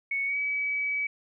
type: tone with pitch glide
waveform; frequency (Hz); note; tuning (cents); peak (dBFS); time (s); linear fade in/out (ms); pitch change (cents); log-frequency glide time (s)
sine; 2217 to 2282; C#7 to C#7; 0 to +50; -26; 0.11-1.07; 5; +50; 0.25-0.38
effects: none